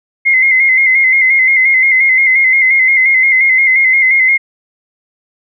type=tone with vibrato; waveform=sine; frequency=2093 Hz; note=C7; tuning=in tune; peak=-6 dBFS; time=0.25-4.38 s; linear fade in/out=20 ms; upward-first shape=square; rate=5.7 Hz; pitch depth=40 cents each way; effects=none